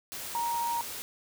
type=tone in noise; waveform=sine; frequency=939 Hz; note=A#5; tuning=12 cents sharp; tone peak=-28 dBFS; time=0.35-0.81 s; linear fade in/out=0 ms; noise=white; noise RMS=-39 dBFS; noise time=0.12-1.02 s; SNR=+8 dB; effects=none